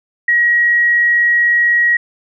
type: tone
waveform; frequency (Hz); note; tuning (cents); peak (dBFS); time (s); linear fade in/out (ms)
sine; 1902; A#6; +34; -9; 0.28-1.97; 5
effects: none